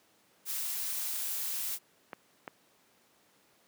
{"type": "noise", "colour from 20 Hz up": "blue", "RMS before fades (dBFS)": -35, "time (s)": [0.45, 1.79], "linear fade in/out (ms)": 50}
{"type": "clicks", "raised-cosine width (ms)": 0.5, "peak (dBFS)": -24, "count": 2, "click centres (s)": [2.132, 2.478]}
{"effects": ["pink hiss -66 dBFS RMS until 3.67 s", "high-pass 200 Hz 12 dB/octave"]}